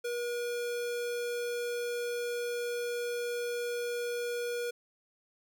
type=tone; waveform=square; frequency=480.1 Hz; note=B4; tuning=49 cents flat; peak=-33 dBFS; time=0.04-4.71 s; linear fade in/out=10 ms; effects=none